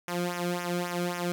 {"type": "tone with flanger", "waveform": "sawtooth", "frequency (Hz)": 175.9, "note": "F3", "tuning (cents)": 13, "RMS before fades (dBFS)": -31, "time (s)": [0.08, 1.32], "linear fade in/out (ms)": 0, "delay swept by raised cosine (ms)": [0.23, 1.11], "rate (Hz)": 3.7, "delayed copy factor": -0.8, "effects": []}